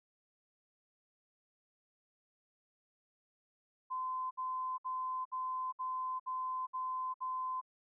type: tone bursts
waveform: sine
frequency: 1028 Hz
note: C6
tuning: 31 cents flat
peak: -35 dBFS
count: 8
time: 3.9-7.614 s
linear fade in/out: 20 ms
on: 410 ms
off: 62 ms
effects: none